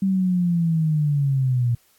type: linear sweep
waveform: sine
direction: down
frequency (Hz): 194.8 to 117.4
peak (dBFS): -17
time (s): 0.02-1.75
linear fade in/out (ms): 5
effects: white hiss -60 dBFS RMS until 1.98 s + AAC 64 kbps